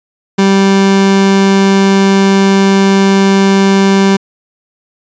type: tone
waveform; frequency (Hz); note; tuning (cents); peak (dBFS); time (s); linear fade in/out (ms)
30% pulse; 195.2; G3; -7; -3; 0.38-4.17; 10
effects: resampled to 16000 Hz